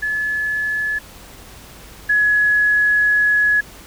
sine tone pair in turn, 1715 / 1688.5 Hz, A6 / G#6, -45 / +28 cents, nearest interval unison, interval 27 cents, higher first, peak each -18 / -12 dBFS, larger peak second, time 0.02-0.99 / 2.09-3.61 s, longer second, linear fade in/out 10 ms, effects added 50 Hz sine -46 dBFS peak until 3.86 s + pink hiss -41 dBFS RMS until 3.86 s

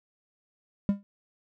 triangle tone with exponential decay, 200.5 Hz, G3, 39 cents sharp, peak -15 dBFS, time 0.89-1.03 s, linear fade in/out 0 ms, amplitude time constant 29 ms, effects none

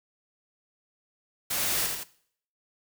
white noise with echo, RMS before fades -29 dBFS, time 1.5-1.87 s, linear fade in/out 10 ms, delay 84 ms, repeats 2, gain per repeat -4 dB, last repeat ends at 2.038 s, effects noise-tail reverb RT60 0.6 s tail -19 dB re dry

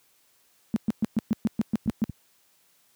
sine tone bursts, 218.9 Hz, A3, 9 cents flat, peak -19 dBFS, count 10, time 0.74-2.04 s, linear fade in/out 0 ms, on 22 ms, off 120 ms
clicks, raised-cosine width 5 ms, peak -20 dBFS, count 3, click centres 1.861 / 1.898 / 2.096 s
effects white hiss -64 dBFS RMS until 2.95 s + high-pass 80 Hz 12 dB/octave

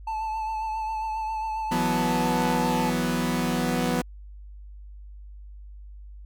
triangle tone with vibrato, 877 Hz, A5, 6 cents flat, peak -25 dBFS, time 0.07-2.9 s, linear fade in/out 5 ms, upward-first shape triangle, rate 7.4 Hz, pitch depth 32 cents each way
sawtooth chord, E suspended second, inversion none, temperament equal, 164.81 / 185 / 246.9 Hz, E3 / F#3 / B3, 0 / 0 / 0 cents, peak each -25 / -25 / -22 dBFS, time 1.71-4.02 s, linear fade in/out 10 ms
effects added 50 Hz sine -40 dBFS peak until 6.25 s

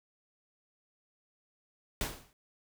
pink noise with exponential decay, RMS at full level -31 dBFS, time 2.01-2.33 s, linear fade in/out 1 ms, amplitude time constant 69 ms, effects none

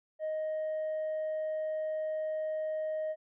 sine tone with tanh clipping, 624 Hz, D#5, 5 cents sharp, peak -32 dBFS, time 0.19-3.16 s, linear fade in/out 50 ms, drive 1 dB, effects none

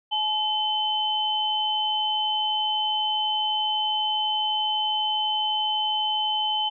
sine tone pair together, 855 / 3056 Hz, A5 / G7, -50 / -45 cents, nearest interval octave + minor seventh, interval 2205 cents, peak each -26 / -24 dBFS, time 0.11-6.7 s, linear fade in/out 20 ms, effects none

